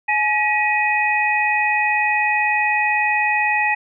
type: tone cluster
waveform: sine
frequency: 846 / 1918 / 2502 Hz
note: G#5 / A#6 / D#7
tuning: +32 / +49 / +9 cents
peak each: -20 dBFS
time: 0.08-3.75 s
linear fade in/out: 10 ms
effects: none